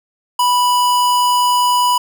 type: tone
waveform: square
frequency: 985 Hz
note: B5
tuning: 5 cents flat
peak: -12 dBFS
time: 0.39-1.98 s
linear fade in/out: 5 ms
effects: none